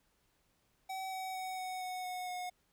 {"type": "tone with pitch steps", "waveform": "square", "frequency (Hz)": [761, 754.9, 748.8, 742.8, 736.8, 730.8, 725], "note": ["F#5", "F#5", "F#5", "F#5", "F#5", "F#5", "F#5"], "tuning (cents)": [48, 35, 20, 7, -7, -22, -35], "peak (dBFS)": -39, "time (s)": [0.89, 2.5], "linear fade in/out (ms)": 10, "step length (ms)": 230, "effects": ["pink hiss -75 dBFS RMS until 2.72 s"]}